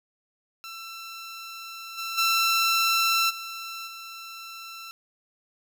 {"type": "tone with level steps", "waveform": "15% pulse", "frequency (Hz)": 1342, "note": "E6", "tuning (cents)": 31, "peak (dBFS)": [-31, -24, -14, -28, -32], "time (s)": [0.64, 4.91], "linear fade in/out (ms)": 0, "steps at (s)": [1.97, 2.17, 3.29, 3.86], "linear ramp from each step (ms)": 20, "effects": []}